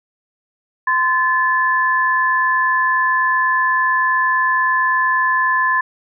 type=tone pair together; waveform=sine; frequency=1032 / 1735.6 Hz; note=C6 / A6; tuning=-24 / -24 cents; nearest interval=major sixth; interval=900 cents; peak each=-16 dBFS; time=0.87-5.81 s; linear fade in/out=5 ms; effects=none